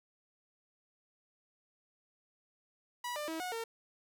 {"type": "tone with pitch steps", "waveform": "sawtooth", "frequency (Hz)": [974, 596, 322.7, 729, 456.5], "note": ["B5", "D5", "E4", "F#5", "A#4"], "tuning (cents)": [-24, 25, -37, -26, -36], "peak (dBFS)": -33, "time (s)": [3.04, 3.64], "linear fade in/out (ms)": 5, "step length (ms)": 120, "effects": []}